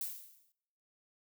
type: noise with exponential decay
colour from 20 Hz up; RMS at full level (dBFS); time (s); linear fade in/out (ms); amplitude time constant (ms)
violet; -36; 0.01-0.52; 1; 110
effects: noise-tail reverb RT60 0.9 s tail -26 dB re dry